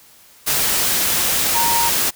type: tone in noise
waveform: sine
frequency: 932.3 Hz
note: A#5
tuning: in tune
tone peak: -18 dBFS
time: 1.54-1.9 s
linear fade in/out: 20 ms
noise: white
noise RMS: -18 dBFS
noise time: 0.46-2.11 s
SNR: -3 dB
effects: white hiss -48 dBFS RMS until 2.15 s